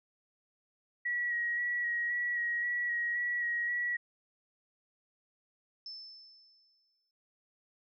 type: tone with vibrato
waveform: sine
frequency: 1915 Hz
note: A#6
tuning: 46 cents sharp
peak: -30 dBFS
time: 1.05-3.97 s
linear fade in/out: 10 ms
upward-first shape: square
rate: 1.9 Hz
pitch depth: 16 cents each way
type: tone with exponential decay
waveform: sine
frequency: 5274 Hz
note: E8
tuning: in tune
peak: -40 dBFS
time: 5.86-7.11 s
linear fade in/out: 2 ms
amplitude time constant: 270 ms
effects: none